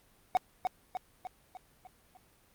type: tone with echo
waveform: triangle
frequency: 740 Hz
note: F#5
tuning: in tune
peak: -20 dBFS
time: 0.35-0.37 s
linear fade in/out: 0 ms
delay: 300 ms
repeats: 6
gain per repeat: -5 dB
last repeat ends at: 2.17 s
effects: pink hiss -65 dBFS RMS until 2.54 s + Opus 32 kbps